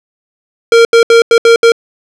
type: tone bursts at uneven times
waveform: square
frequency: 462.8 Hz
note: A#4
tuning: 13 cents flat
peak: -3 dBFS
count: 6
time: 0.72-0.85 / 0.93-1.03 / 1.1-1.22 / 1.31-1.38 / 1.45-1.56 / 1.63-1.72 s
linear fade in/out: 2 ms
effects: low-pass 6000 Hz 12 dB/octave